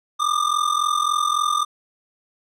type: ring-modulated tone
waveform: square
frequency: 1201 Hz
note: D6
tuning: 38 cents sharp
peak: -16 dBFS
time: 0.19-1.65 s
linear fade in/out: 20 ms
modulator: 21.8 Hz
effects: low-pass 9000 Hz 12 dB/octave